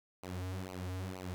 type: tone with flanger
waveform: sawtooth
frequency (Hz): 92.4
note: F#2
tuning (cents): -2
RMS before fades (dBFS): -41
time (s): 0.23-1.34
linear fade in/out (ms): 0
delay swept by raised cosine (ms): 0.56 to 5.66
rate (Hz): 2.1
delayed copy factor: -1
effects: none